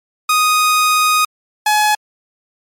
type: tone pair in turn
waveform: sawtooth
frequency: 1244.5 / 846.4 Hz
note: D#6 / G#5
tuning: 0 / +33 cents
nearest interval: perfect fifth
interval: 667 cents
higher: first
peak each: -7 dBFS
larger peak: neither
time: 0.29-1.25 / 1.66-1.95 s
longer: first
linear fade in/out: 5 ms
effects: MP3 64 kbps